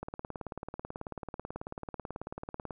click train, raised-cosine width 1 ms, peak -24 dBFS, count 50, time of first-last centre 0.03-2.708 s, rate 18.3 Hz, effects none

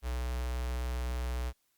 square tone with notch filter, 61.74 Hz, B1, in tune, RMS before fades -34 dBFS, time 0.02-1.53 s, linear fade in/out 50 ms, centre 230 Hz, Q 0.85, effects white hiss -75 dBFS RMS until 1.77 s + Opus 48 kbps

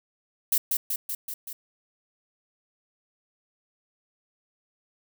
violet noise with echo, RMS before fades -22 dBFS, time 0.52-0.58 s, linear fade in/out 5 ms, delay 190 ms, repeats 5, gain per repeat -3 dB, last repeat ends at 1.53 s, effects none

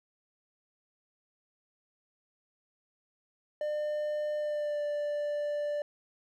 triangle tone with pitch glide, 600 to 588.3 Hz, D5 to D5, +37 to +3 cents, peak -28 dBFS, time 3.61-5.82 s, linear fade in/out 2 ms, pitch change -34 cents, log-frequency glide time 4.38-4.83 s, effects none

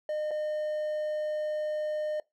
triangle tone with dropouts, 609 Hz, D#5, 37 cents flat, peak -27 dBFS, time 0.09-2.2 s, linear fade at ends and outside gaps 2 ms, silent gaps 0.309-0.313 s, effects noise-tail reverb RT60 0.2 s tail -23 dB re dry

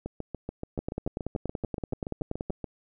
two click trains, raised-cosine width 2 ms, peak -17 / -20 dBFS, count 19 / 19, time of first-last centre 0.79-2.504 / 0.06-2.642 s, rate 10.5 / 6.97 Hz, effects none

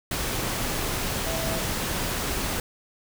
sine tone in noise, 655 Hz, E5, 11 cents flat, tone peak -32 dBFS, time 1.26-1.59 s, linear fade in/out 2 ms, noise pink, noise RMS -28 dBFS, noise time 0.11-2.6 s, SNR -7 dB, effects none

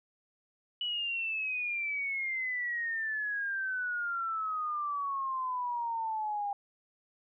sine exponential sweep, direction down, 2960 to 802 Hz, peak -31 dBFS, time 0.81-6.53 s, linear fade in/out 2 ms, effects none

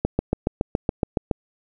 click train, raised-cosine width 2 ms, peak -6 dBFS, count 10, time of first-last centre 0.05-1.312 s, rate 7.13 Hz, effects none

